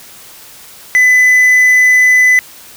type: tone with quantisation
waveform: triangle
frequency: 2004 Hz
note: B6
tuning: 25 cents sharp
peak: -3 dBFS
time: 0.95-2.39 s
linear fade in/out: 0 ms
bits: 5
effects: white hiss -36 dBFS RMS until 2.76 s